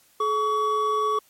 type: tone pair together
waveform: triangle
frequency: 428.3 / 1131 Hz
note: A4 / C#6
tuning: -47 / +34 cents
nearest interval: octave + perfect fourth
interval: 1681 cents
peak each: -24 / -20 dBFS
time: 0.2-1.19 s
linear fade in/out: 5 ms
effects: white hiss -59 dBFS RMS until 1.29 s + MP3 64 kbps